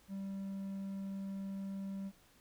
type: tone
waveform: triangle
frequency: 195.1 Hz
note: G3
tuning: 8 cents flat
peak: -37 dBFS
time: 0.08-2.12 s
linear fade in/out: 50 ms
effects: pink hiss -66 dBFS RMS until 2.4 s